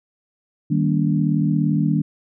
sine chord, Eb major seventh, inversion none, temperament equal with one note detuned, 155.56 / 196 / 233.1 / 287.3 Hz, Eb3 / G3 / Bb3 / D4, 0 / 0 / 0 / -38 cents, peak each -19 / -22 / -24 / -23 dBFS, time 0.7-2.02 s, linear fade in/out 10 ms, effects none

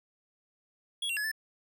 square tone with pitch steps, 3336 / 2745 / 1696 / 1758 Hz, G#7 / F7 / G#6 / A6, +7 / -31 / +36 / -2 cents, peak -31 dBFS, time 1.02-1.316 s, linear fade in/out 5 ms, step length 74 ms, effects none

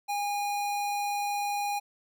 square tone, 817 Hz, G#5, 29 cents flat, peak -29 dBFS, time 0.08-1.8 s, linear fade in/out 20 ms, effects none

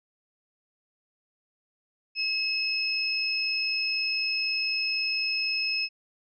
sine tone pair together, 2582 / 5164 Hz, E7 / E8, -37 / -37 cents, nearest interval octave, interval 1200 cents, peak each -28 / -28 dBFS, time 2.15-5.89 s, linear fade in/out 50 ms, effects none

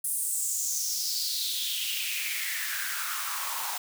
white noise with high-pass filter sweep, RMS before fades -31 dBFS, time 0.04-3.78 s, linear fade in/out 5 ms, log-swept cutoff 10000 to 830 Hz, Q 4.6, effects none

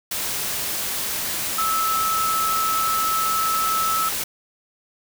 sine tone in noise, 1305 Hz, E6, 18 cents flat, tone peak -20 dBFS, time 1.58-4.09 s, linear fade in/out 5 ms, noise white, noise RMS -26 dBFS, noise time 0.11-4.24 s, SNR +3 dB, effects none

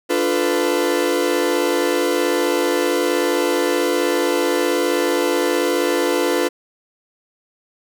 40% pulse chord, B half-diminished seventh, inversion first, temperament equal with one note detuned, 293.7 / 349.2 / 440 / 498.8 Hz, D4 / F4 / A4 / B4, 0 / 0 / 0 / +17 cents, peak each -23 / -20 / -23 / -20 dBFS, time 0.09-6.49 s, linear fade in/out 20 ms, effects none

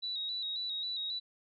sine tone with vibrato, 3870 Hz, B7, 36 cents flat, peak -34 dBFS, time 0.02-1.2 s, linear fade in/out 20 ms, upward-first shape square, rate 3.7 Hz, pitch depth 38 cents each way, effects none

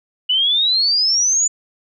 sine exponential sweep, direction up, 2934 to 7040 Hz, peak -13 dBFS, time 0.29-1.48 s, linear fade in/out 10 ms, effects none

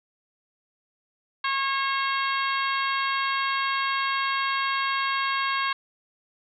harmonic tone, 544 Hz, C#5, 33 cents flat, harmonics 2 / 3 / 4 / 5 / 6 / 7 / 8, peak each -26 / -30 / -32 / -34 / -36 / -37 / -38 dBFS, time 1.44-5.73 s, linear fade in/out 5 ms, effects none

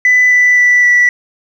sine tone with pitch steps, 1996 / 1983.4 / 1970.8 / 1958.3 Hz, B6 / B6 / B6 / B6, +18 / +7 / -4 / -15 cents, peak -4 dBFS, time 0.05-1.09 s, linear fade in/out 2 ms, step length 260 ms, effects tanh soft clip ceiling -3 dBFS + 7-bit

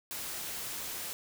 white noise, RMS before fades -39 dBFS, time 0.11-1.13 s, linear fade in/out 0 ms, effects none

